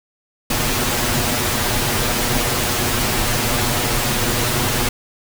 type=noise with comb filter; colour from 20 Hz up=pink; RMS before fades=-19 dBFS; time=0.5-4.89 s; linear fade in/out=5 ms; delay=8.3 ms; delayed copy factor=+0.95; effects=none